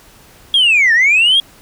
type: linear two-way sweep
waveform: sine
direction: down then up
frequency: 3330 to 1755 to 3330 Hz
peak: -6 dBFS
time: 0.54-1.4 s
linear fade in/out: 2 ms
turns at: 0.93 s
effects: tanh soft clip ceiling -5 dBFS + pink hiss -44 dBFS RMS until 1.61 s